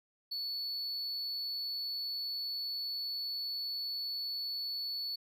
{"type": "tone", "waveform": "triangle", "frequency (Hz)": 4435, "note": "C#8", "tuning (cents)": 0, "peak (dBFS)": -34, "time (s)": [0.31, 5.16], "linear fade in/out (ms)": 10, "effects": []}